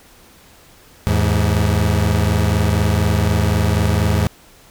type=tone pair together; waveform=30% pulse; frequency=80.8 / 104.86 Hz; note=E2 / G#2; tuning=-34 / +17 cents; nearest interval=perfect fourth; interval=451 cents; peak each=-14 dBFS; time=1.07-4.27 s; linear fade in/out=0 ms; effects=pink hiss -47 dBFS RMS until 4.7 s